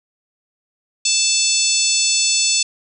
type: harmonic tone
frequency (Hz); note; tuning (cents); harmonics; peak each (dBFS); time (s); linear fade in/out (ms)
880; A5; 0; 3 / 4 / 5 / 6 / 7 / 8 / 9; -23 / -24 / -21 / -23 / -22 / -24 / -20; 1.05-2.63; 5
effects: none

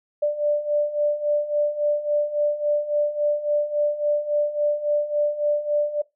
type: beating tone pair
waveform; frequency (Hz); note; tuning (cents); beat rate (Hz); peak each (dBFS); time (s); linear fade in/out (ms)
sine; 588 / 591.6; D5 / D5; +2 / +13; 3.6; -25 / -21; 0.22-6.02; 10
effects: noise-tail reverb RT60 0.2 s tail -21 dB re dry

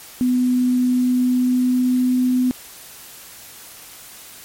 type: tone with pitch glide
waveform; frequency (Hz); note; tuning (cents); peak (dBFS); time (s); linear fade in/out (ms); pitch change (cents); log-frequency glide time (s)
sine; 250 to 252; B3 to B3; +21 to +35; -14; 0.21-2.51; 0; +14; 1.01-2.12
effects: white hiss -40 dBFS RMS until 4.44 s + MP3 64 kbps

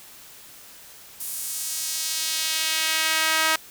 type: tone with high-pass filter sweep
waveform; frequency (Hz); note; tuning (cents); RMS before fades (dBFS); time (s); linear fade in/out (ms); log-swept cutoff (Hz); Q
sawtooth; 318; D#4; +38; -25; 1.2-3.56; 5; 11000 to 1300; 0.96
effects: white hiss -46 dBFS RMS until 3.7 s

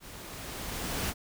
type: noise with level ramp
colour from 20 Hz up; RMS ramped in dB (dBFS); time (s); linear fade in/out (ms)
pink; -47 to -31; 0-1.14; 50
effects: none

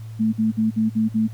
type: tone bursts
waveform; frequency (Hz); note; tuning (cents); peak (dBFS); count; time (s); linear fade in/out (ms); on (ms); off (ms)
sine; 220; A3; 0; -16; 6; 0.19-1.28; 20; 140; 50
effects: added 111 Hz sine -32 dBFS peak until 1.33 s + pink hiss -53 dBFS RMS until 1.33 s

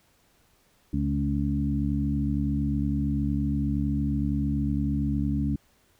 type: harmonic tone with a mistuned harmonic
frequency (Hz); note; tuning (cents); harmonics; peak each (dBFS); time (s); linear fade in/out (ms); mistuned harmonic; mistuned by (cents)
70.8; C#2; +37; 1 / 2 / 3 / 4; -29 / -29 / -29 / -29; 0.93-5.56; 5; 3; +17
effects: pink hiss -64 dBFS RMS until 5.99 s

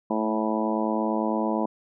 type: harmonic tone with a mistuned harmonic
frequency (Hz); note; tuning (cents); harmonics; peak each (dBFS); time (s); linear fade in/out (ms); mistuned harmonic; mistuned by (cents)
108.9; A2; -17; 2 / 3 / 4 / 5 / 6 / 7 / 8 / 9; -27 / -29 / -34 / -32 / -32 / -35 / -34 / -32; 0.1-1.66; 5; 2; +21
effects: none

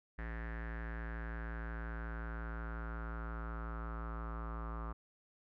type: tone with low-pass filter sweep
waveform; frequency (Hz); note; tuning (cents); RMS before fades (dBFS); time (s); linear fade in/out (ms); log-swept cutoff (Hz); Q
square; 56.6; A1; +50; -42; 0.18-4.93; 10; 1800 to 1200; 6.3
effects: none

